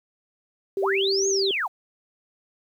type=tone; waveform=sine; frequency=390.4 Hz; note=G4; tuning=7 cents flat; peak=-22 dBFS; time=0.77-1.51 s; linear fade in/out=2 ms
type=linear two-way sweep; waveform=sine; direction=up then down; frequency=319.8 to 6680 to 634 Hz; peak=-23 dBFS; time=0.81-1.68 s; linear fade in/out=20 ms; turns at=1.28 s
effects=9-bit